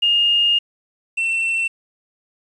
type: tone pair in turn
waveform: sine / triangle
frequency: 2835 / 2694 Hz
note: F7 / E7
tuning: +25 / +37 cents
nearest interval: minor second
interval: 88 cents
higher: first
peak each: -13 / -16 dBFS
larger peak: first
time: 0.02-0.59 / 1.17-1.68 s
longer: first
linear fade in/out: 10 ms
effects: resampled to 24000 Hz + 8-bit